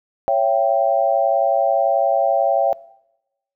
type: chord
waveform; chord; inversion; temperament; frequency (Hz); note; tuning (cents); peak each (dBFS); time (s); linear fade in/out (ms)
sine; C# diminished; none; equal with one note detuned; 554.4 / 672.7 / 784; C#5 / E5 / G5; 0 / +35 / 0; -19; 0.28-2.73; 0
effects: noise-tail reverb RT60 0.9 s tail -21 dB re dry